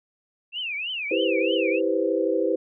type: tone with vibrato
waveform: sine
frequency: 2637 Hz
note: E7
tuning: in tune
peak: -27 dBFS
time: 0.52-1.81 s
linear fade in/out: 50 ms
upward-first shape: triangle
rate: 3.2 Hz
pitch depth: 290 cents each way
type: chord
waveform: sine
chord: C major seventh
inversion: first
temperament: just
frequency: 327 / 392.4 / 490.5 / 523.3 Hz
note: E4 / G4 / B4 / C5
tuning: -14 / +2 / -12 / 0 cents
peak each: -26 dBFS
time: 1.11-2.56 s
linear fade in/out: 5 ms
effects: none